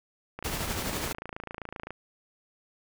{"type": "click train", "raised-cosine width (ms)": 0.5, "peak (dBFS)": -22, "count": 43, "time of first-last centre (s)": [0.39, 1.906], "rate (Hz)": 27.7}
{"type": "noise with tremolo", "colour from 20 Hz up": "pink", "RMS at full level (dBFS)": -31, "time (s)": [0.44, 1.13], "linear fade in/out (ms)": 10, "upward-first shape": "sine", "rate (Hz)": 12, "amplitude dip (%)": 40}
{"effects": []}